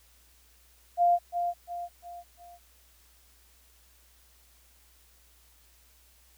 sine tone with echo, 698.5 Hz, F5, in tune, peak -19 dBFS, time 0.97-1.19 s, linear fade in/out 50 ms, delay 350 ms, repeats 4, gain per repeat -7 dB, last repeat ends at 2.59 s, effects added 60 Hz sine -62 dBFS peak until 6.37 s + white hiss -62 dBFS RMS until 6.37 s

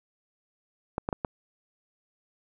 clicks, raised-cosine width 1 ms, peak -14 dBFS, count 4, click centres 0.981 / 1.089 / 1.128 / 1.248 s, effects none

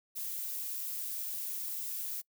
violet noise, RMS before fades -38 dBFS, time 0.15-2.22 s, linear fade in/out 20 ms, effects noise-tail reverb RT60 0.1 s tail -24 dB re dry

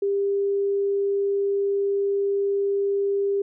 sine tone, 398.8 Hz, G4, 30 cents sharp, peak -20 dBFS, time 0.02-3.42 s, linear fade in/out 5 ms, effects none

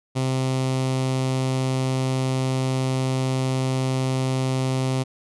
sawtooth tone with notch filter, 130.9 Hz, C3, 1 cent sharp, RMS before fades -23 dBFS, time 0.15-5.04 s, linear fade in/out 20 ms, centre 1600 Hz, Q 1.8, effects resampled to 24000 Hz

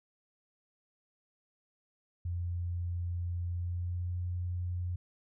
sine tone with pitch glide, 87.31 to 88.89 Hz, F2 to F2, 0 to +31 cents, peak -32 dBFS, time 2.25-4.96 s, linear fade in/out 5 ms, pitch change +31 cents, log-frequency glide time 3.48-4.17 s, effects none

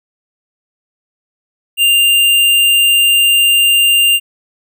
square tone, 2794 Hz, F7, in tune, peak -8 dBFS, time 1.77-4.2 s, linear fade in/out 50 ms, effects none

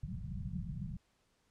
white low-pass noise, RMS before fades -41 dBFS, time 0.03-0.97 s, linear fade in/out 5 ms, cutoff 200 Hz, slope 96 dB/octave, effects pink hiss -75 dBFS RMS until 1.5 s + low-pass 9000 Hz 12 dB/octave

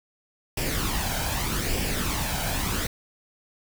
pink noise with flanger, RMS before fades -27 dBFS, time 0.57-2.87 s, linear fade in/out 5 ms, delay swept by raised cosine 0.37 to 1.31 ms, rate 0.82 Hz, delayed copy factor +0.55, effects none

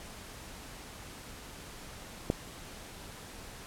click, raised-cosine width 2 ms, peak -13 dBFS, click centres 2.301 s, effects pink hiss -47 dBFS RMS until 3.66 s + low-pass 12000 Hz 12 dB/octave

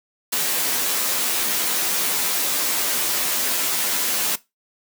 white noise with comb filter, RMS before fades -22 dBFS, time 0.32-4.36 s, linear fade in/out 10 ms, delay 12 ms, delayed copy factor +0.95, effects noise-tail reverb RT60 0.2 s tail -18 dB re dry + high-pass 200 Hz 12 dB/octave

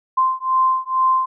sine beating tone pair, 1041 / 1043.2 Hz, C6 / C6, -9 / -5 cents, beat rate 2.2 Hz, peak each -18 dBFS, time 0.17-1.26 s, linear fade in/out 10 ms, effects none

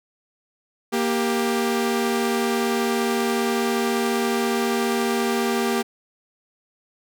sawtooth tone pair together, 234.3 / 394 Hz, A#3 / G4, +9 / +9 cents, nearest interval major sixth, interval 900 cents, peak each -19 dBFS, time 0.92-5.83 s, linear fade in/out 20 ms, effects none

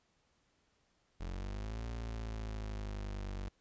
35% pulse linear two-way sweep, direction up then down, 42.73 to 57.6 to 47.58 Hz, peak -37 dBFS, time 1.2-3.49 s, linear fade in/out 10 ms, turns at 1.87 s, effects pink hiss -75 dBFS RMS until 3.6 s + resampled to 16000 Hz

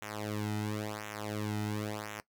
sawtooth tone with flanger, 105.8 Hz, G#2, 33 cents sharp, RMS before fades -37 dBFS, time 0.02-2.2 s, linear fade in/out 0 ms, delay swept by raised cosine 0.21 to 1.81 ms, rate 0.95 Hz, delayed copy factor -0.95, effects noise-tail reverb RT60 0.1 s tail -18 dB re dry

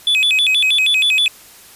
triangle tone with vibrato, 2960 Hz, F#7, in tune, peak -10 dBFS, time 0.07-1.28 s, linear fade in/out 2 ms, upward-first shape square, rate 6.3 Hz, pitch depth 270 cents each way, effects white hiss -42 dBFS RMS until 1.75 s + resampled to 32000 Hz

